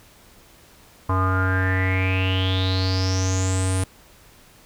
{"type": "tone with low-pass filter sweep", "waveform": "square", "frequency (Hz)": 93.8, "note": "F#2", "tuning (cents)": 24, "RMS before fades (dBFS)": -21, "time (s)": [1.09, 3.84], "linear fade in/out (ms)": 5, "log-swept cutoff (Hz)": [1100, 9800], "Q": 9.8, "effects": ["pink hiss -51 dBFS RMS until 4.65 s"]}